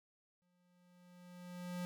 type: tone with exponential growth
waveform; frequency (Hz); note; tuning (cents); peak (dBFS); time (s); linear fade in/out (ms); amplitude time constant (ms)
square; 178.1; F3; +34; -39; 0.42-1.85; 0; 310
effects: none